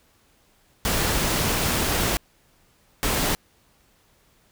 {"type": "noise bursts at uneven times", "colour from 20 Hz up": "pink", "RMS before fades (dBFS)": -23, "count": 2, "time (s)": [[0.85, 2.17], [3.03, 3.35]], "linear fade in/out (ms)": 0, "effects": ["pink hiss -61 dBFS RMS until 4.51 s"]}